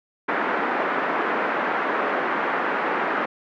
white band-pass noise, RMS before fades -24 dBFS, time 0.28-3.26 s, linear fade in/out 10 ms, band 240 to 1700 Hz, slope 24 dB/octave, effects none

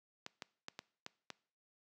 clicks, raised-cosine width 0.2 ms, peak -26 dBFS, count 6, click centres 0.264 / 0.422 / 0.684 / 0.791 / 1.064 / 1.303 s, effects noise-tail reverb RT60 0.5 s tail -22 dB re dry + high-pass 150 Hz 12 dB/octave

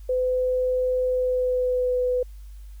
sine tone with pitch glide, 507 to 499.7 Hz, B4 to B4, +45 to +20 cents, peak -20 dBFS, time 0.09-2.23 s, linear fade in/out 5 ms, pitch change -25 cents, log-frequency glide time 1.06-1.98 s, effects added 50 Hz sine -38 dBFS peak until 2.8 s + white hiss -61 dBFS RMS until 2.8 s

